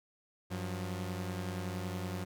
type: tone pair together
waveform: sawtooth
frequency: 94.72 / 178.8 Hz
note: F#2 / F3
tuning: +41 / +41 cents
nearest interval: major seventh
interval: 1100 cents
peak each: -34 / -36 dBFS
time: 0.5-2.25 s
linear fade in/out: 20 ms
effects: none